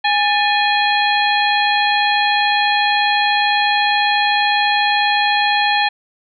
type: harmonic tone with a mistuned harmonic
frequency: 826 Hz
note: G#5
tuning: 10 cents flat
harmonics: 1 / 2 / 3 / 4 / 5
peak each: -16 / -19 / -21 / -22 / -23 dBFS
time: 0.04-5.89 s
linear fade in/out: 10 ms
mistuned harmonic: 2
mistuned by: +120 cents
effects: none